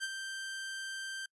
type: tone with ADSR envelope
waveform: sawtooth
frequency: 1568 Hz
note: G6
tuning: in tune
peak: -29 dBFS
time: 0-1.26 s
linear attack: 37 ms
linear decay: 37 ms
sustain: -6 dB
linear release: 5 ms
effects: noise-tail reverb RT60 0.1 s tail -26 dB re dry + resampled to 24000 Hz